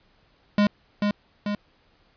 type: tone with echo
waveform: square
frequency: 206 Hz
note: G#3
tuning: 14 cents flat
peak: -17 dBFS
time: 0.58-0.67 s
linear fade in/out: 2 ms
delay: 440 ms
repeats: 2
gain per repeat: -4 dB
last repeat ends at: 1.55 s
effects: pink hiss -62 dBFS RMS until 2.16 s + resampled to 11025 Hz